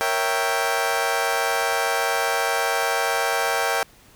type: chord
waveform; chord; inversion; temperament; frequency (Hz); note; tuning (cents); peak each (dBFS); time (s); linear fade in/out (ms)
20% pulse; A# diminished seventh; none; equal; 466.2 / 554.4 / 659.3 / 784; A#4 / C#5 / E5 / G5; 0 / 0 / 0 / 0; -22 / -23 / -22 / -19; 0.01-3.83; 0
effects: pink hiss -52 dBFS RMS until 4.15 s